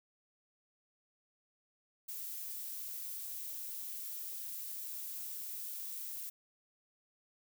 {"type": "noise", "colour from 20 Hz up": "violet", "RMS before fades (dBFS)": -43, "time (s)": [2.08, 6.3], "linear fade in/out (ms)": 10, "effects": []}